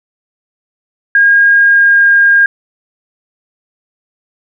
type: tone with pitch glide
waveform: sine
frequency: 1625 to 1615.6 Hz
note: G#6 to G#6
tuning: -38 to -48 cents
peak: -4 dBFS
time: 1.15-2.46 s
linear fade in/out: 2 ms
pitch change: -10 cents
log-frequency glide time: 1.51-2.07 s
effects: none